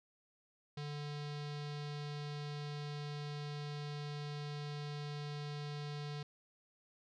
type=tone with low-pass filter; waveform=square; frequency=146.83 Hz; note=D3; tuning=in tune; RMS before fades=-43 dBFS; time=0.77-6.23 s; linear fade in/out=5 ms; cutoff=4400 Hz; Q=2.7; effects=none